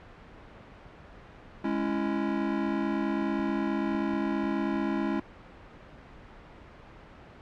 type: chord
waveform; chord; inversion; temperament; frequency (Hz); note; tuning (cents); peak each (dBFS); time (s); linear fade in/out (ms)
square; C# minor; second; just; 207.9 / 277.2 / 332.6; G#3 / C#4 / E4; +2 / 0 / +16; -32; 1.64-5.2; 5
type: clicks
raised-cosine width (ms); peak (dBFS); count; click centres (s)
3; -32; 6; 3.222 / 3.395 / 3.493 / 3.95 / 4.136 / 4.438
effects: pink hiss -49 dBFS RMS until 7.41 s + low-pass 2000 Hz 12 dB/octave